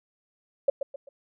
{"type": "tone with echo", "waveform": "sine", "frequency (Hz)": 554.4, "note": "C#5", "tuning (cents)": 0, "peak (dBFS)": -16, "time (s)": [0.68, 0.7], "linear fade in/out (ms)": 5, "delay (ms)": 130, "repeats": 3, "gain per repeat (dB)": -9, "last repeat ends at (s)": 1.09, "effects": []}